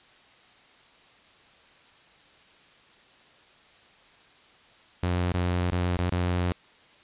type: tone with dropouts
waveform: sawtooth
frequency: 89 Hz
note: F2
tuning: 33 cents sharp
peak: -20 dBFS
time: 5.03-6.52 s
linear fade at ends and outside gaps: 0 ms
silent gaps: 5.32-5.341 / 5.703-5.722 / 5.968-5.99 / 6.098-6.123 s
effects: white hiss -56 dBFS RMS until 7.03 s + resampled to 8000 Hz